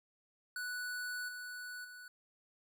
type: tone with level steps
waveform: square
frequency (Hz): 1480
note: F#6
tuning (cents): 0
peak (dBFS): -39 / -44 / -50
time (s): 0.56-2.08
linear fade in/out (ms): 2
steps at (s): 1.28 / 1.84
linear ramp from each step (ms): 10
effects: none